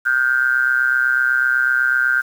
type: ring-modulated tone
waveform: triangle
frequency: 64 Hz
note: C2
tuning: 38 cents flat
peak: -9 dBFS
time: 0.05-2.22 s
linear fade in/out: 20 ms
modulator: 1490 Hz
effects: 7-bit